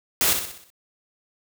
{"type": "noise with echo", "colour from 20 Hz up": "white", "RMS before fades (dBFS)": -20, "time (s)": [0.21, 0.33], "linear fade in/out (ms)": 0, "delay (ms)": 62, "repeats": 6, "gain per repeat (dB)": -6, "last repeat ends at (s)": 0.702, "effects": []}